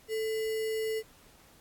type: tone with sample-and-hold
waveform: sine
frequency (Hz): 440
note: A4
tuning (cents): 0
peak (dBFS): -29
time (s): 0.08-1.03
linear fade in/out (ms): 50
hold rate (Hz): 2450
effects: pink hiss -59 dBFS RMS until 1.6 s + AAC 64 kbps